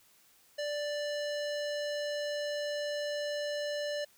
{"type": "tone with low-pass filter", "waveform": "square", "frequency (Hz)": 587.3, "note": "D5", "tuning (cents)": 0, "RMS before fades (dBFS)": -35, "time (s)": [0.58, 4.05], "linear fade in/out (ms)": 10, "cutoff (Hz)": 5300, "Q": 1.7, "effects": ["white hiss -64 dBFS RMS until 4.17 s"]}